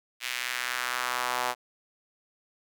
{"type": "tone with high-pass filter sweep", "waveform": "sawtooth", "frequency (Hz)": 124.3, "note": "B2", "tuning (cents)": 12, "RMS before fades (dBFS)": -31, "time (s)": [0.2, 1.55], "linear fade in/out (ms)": 50, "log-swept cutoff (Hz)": [2400, 810], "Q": 1.7, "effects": []}